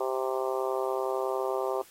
harmonic tone, 130.81 Hz, C3, in tune, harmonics 3 / 4 / 5 / 6 / 7 / 8 / 9, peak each -31 / -33 / -35 / -37 / -38 / -39 / -40 dBFS, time 0-1.82 s, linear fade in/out 5 ms, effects white hiss -55 dBFS RMS until 1.9 s + AAC 48 kbps

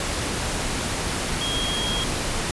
sine tone in noise, 3263 Hz, G#7, 31 cents flat, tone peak -26 dBFS, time 1.41-2.04 s, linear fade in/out 2 ms, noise pink, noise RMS -26 dBFS, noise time 0-2.51 s, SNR -3 dB, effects resampled to 24000 Hz

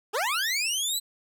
20% pulse linear sweep, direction up, 370 to 4081 Hz, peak -20 dBFS, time 0.13-1 s, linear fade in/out 20 ms, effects none

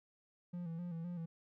triangle tone with vibrato, 170.4 Hz, F3, 42 cents flat, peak -38 dBFS, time 0.53-1.26 s, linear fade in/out 10 ms, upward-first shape square, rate 3.9 Hz, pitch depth 55 cents each way, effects none

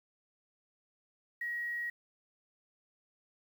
sine tone, 1900 Hz, A#6, 33 cents sharp, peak -34 dBFS, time 1.41-1.9 s, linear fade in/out 5 ms, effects 10-bit

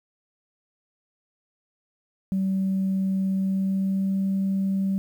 sine tone with pitch glide, 191.5 to 193.61 Hz, G3 to G3, -40 to -21 cents, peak -20 dBFS, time 2.32-4.98 s, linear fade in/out 0 ms, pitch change +19 cents, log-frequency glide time 3.31-4.2 s, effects tanh soft clip ceiling -18 dBFS + 9-bit

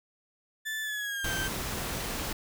35% pulse tone with pitch glide, 1753 to 1561.7 Hz, A6 to G6, -7 to -7 cents, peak -30 dBFS, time 0.65-1.49 s, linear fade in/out 20 ms, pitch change -200 cents, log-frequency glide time 0.82-1.34 s
pink noise, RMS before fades -34 dBFS, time 1.24-2.33 s, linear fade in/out 5 ms
effects none

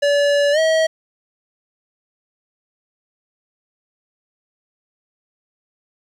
square tone with pitch glide, 574 to 640.6 Hz, D5 to E5, -40 to -50 cents, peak -14 dBFS, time 0.02-0.87 s, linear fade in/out 10 ms, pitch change +190 cents, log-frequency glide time 0.52-0.59 s, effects low-pass 6000 Hz 12 dB/octave + 8-bit

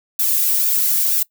violet noise with flanger, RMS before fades -17 dBFS, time 0.19-1.23 s, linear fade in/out 5 ms, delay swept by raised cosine 0.96 to 2.26 ms, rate 2.1 Hz, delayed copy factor -0.6, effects noise-tail reverb RT60 0.1 s tail -22 dB re dry

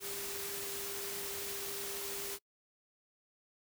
sine tone in noise, 399.3 Hz, G4, 32 cents sharp, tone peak -46 dBFS, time 0-2.39 s, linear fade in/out 50 ms, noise white, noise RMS -41 dBFS, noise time 0-2.39 s, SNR -8 dB, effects noise-tail reverb RT60 0.1 s tail -25 dB re dry

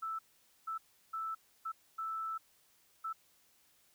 sine tone bursts at uneven times, 1318.5 Hz, E6, in tune, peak -36 dBFS, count 6, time 0.02-0.19 / 0.67-0.78 / 1.13-1.35 / 1.65-1.72 / 1.98-2.38 / 3.04-3.13 s, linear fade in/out 10 ms, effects white hiss -69 dBFS RMS until 3.94 s

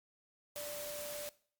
sine tone in noise, 587.3 Hz, D5, in tune, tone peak -43 dBFS, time 0.56-1.29 s, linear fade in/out 0 ms, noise white, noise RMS -45 dBFS, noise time 0.56-1.29 s, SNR -1 dB, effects noise-tail reverb RT60 0.5 s tail -20 dB re dry + Opus 48 kbps

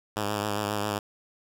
5% pulse tone with vibrato, 103.83 Hz, G#2, in tune, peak -16 dBFS, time 0.16-0.99 s, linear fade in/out 5 ms, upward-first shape sine, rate 7.4 Hz, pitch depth 40 cents each way, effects none

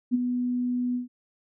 sine tone with ADSR envelope, 246.9 Hz, B3, in tune, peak -17 dBFS, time 0.11-1.08 s, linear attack 34 ms, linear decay 20 ms, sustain -7 dB, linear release 130 ms, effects none

